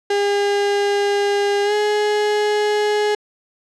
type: tone with pitch glide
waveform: 35% pulse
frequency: 405 to 419 Hz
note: G#4 to G#4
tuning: -43 to +15 cents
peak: -14 dBFS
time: 0.1-3.15 s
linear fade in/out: 5 ms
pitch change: +58 cents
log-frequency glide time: 1.64-1.73 s
effects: low-pass 6000 Hz 12 dB/octave